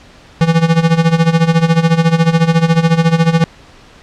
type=tone with tremolo; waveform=square; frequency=164.81 Hz; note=E3; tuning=in tune; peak=-6 dBFS; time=0.41-3.44 s; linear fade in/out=0 ms; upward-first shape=sine; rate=14 Hz; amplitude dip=80%; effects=pink hiss -41 dBFS RMS until 4.02 s + low-pass 5000 Hz 12 dB/octave